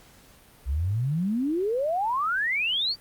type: exponential sweep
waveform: sine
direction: up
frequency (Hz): 61.74 to 4717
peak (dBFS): -23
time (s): 0.65-2.96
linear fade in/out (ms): 50
effects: pink hiss -54 dBFS RMS until 3 s + Opus 48 kbps